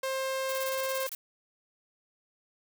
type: tone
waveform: sawtooth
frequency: 530 Hz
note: C5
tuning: 22 cents sharp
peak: -26 dBFS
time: 0.03-1.07 s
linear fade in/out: 5 ms
type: noise bursts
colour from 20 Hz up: blue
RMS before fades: -38 dBFS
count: 12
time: 0.49-1.149 s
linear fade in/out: 0 ms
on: 32 ms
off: 25 ms
effects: none